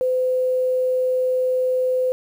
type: tone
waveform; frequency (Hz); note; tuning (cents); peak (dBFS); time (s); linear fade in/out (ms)
sine; 510; C5; -44; -17; 0.01-2.12; 0
effects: 8-bit